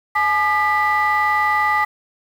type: tone cluster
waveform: sine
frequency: 848 / 1209 / 1971 Hz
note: G#5 / D6 / B6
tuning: +36 / +50 / -4 cents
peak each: -18 dBFS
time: 0.15-1.85 s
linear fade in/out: 10 ms
effects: tanh soft clip ceiling -9 dBFS + 7-bit